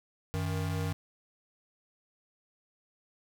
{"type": "tone pair together", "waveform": "square", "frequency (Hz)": [93.59, 157.4], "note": ["F#2", "D#3"], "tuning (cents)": [20, 20], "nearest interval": "major sixth", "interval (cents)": 900, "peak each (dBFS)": [-33, -35], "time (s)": [0.34, 0.93], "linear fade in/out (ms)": 0, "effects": []}